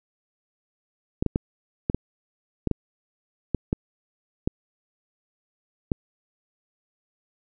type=clicks; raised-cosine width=3 ms; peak=-9 dBFS; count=11; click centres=1.225 / 1.263 / 1.359 / 1.899 / 1.946 / 2.673 / 2.713 / 3.547 / 3.729 / 4.475 / 5.918 s; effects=none